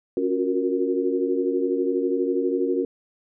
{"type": "chord", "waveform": "sine", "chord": "Gb major seventh", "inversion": "second", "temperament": "equal with one note detuned", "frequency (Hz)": [277.2, 357.8, 370, 466.2], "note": ["Db4", "F4", "Gb4", "Bb4"], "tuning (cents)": [0, 42, 0, 0], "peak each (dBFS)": -26, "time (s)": [0.17, 2.85], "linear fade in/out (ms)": 2, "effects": []}